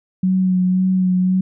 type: tone with vibrato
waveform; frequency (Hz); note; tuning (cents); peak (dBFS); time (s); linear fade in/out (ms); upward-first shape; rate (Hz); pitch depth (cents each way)
sine; 185; F#3; 0; -13; 0.23-1.41; 5; sine; 1.9; 21
effects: none